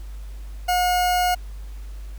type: tone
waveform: 40% pulse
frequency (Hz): 720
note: F#5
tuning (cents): -47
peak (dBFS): -17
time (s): 0.68-1.35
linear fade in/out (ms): 10
effects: added 50 Hz sine -32 dBFS peak until 2.18 s + pink hiss -52 dBFS RMS until 2.18 s